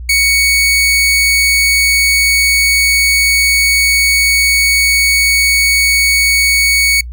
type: tone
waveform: sawtooth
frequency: 2229 Hz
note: C#7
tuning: 9 cents sharp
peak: -5 dBFS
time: 0.09-7.01 s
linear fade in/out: 5 ms
effects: noise-tail reverb RT60 0.1 s tail -26 dB re dry + added 60 Hz sine -23 dBFS peak until 7.12 s